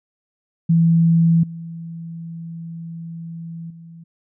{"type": "tone with level steps", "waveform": "sine", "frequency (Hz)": 166.1, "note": "E3", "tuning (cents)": 13, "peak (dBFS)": [-11, -29, -37], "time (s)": [0.69, 4.04], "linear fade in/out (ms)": 10, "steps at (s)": [1.43, 3.7], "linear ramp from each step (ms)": 5, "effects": []}